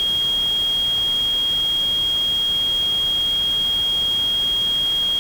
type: tone in noise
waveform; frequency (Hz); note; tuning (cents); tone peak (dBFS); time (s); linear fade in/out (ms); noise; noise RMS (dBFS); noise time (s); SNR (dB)
sine; 3261; G#7; -32; -17; 0-5.19; 0; pink; -35; 0-5.19; +15
effects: none